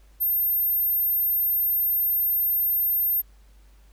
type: tone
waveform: sine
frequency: 13190 Hz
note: G#9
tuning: 13 cents flat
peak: -20 dBFS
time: 0.2-3.22 s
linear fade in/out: 20 ms
effects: added 50 Hz sine -50 dBFS peak until 3.92 s + pink hiss -63 dBFS RMS until 3.92 s